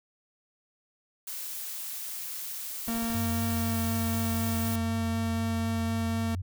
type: noise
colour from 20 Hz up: blue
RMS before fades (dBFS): -37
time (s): 1.27-4.76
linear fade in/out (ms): 5
type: noise bursts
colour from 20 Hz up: brown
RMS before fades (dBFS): -42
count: 4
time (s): 2.87-3.129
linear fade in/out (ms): 2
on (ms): 34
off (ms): 41
type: tone with pitch glide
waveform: 45% pulse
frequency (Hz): 229.6 to 227.4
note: A#3 to A#3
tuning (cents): -26 to -43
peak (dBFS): -29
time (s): 2.88-6.35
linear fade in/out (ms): 2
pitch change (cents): -17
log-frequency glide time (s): 3.56-3.77
type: tone with vibrato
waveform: sine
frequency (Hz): 92.5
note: F#2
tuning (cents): 0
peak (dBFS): -30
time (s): 3.14-6.42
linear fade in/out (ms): 10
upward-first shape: sine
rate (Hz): 4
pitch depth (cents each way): 85
effects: none